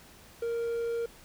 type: tone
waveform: triangle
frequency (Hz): 466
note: A#4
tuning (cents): -1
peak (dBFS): -27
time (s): 0.42-1.06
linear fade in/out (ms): 5
effects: pink hiss -54 dBFS RMS until 1.24 s